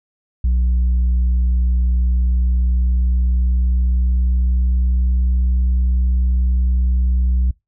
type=tone with pitch glide; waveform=sine; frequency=61.2 to 62.16 Hz; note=B1 to B1; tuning=-15 to +12 cents; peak=-10 dBFS; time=0.44-7.51 s; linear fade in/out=5 ms; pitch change=+27 cents; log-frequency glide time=1.78-5.37 s; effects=noise-tail reverb RT60 0.2 s tail -26 dB re dry + tanh soft clip ceiling -12 dBFS